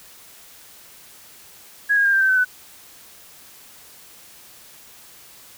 sine tone with pitch steps, 1661.2 / 1632.7 / 1604.6 / 1577 / 1550 / 1523.3 / 1497.2 Hz, G#6 / G#6 / G6 / G6 / G6 / F#6 / F#6, 0 / -30 / +40 / +10 / -20 / +50 / +20 cents, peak -14 dBFS, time 1.89-2.45 s, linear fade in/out 20 ms, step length 80 ms, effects white hiss -46 dBFS RMS until 5.57 s

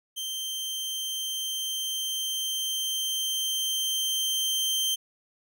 sawtooth tone with level ramp, 3136 Hz, G7, in tune, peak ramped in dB -28 to -21 dBFS, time 0.16-4.96 s, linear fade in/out 20 ms, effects none

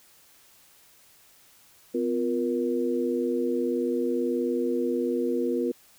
sine tone cluster, 253.2 / 351.6 / 472.2 Hz, B3 / F4 / A#4, +43 / +12 / +22 cents, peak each -28 dBFS, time 1.94-5.72 s, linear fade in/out 10 ms, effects white hiss -57 dBFS RMS until 5.98 s

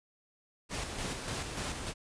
pink noise with tremolo, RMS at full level -36 dBFS, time 0.69-1.94 s, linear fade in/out 50 ms, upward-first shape square, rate 3.4 Hz, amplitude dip 40%, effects resampled to 22050 Hz

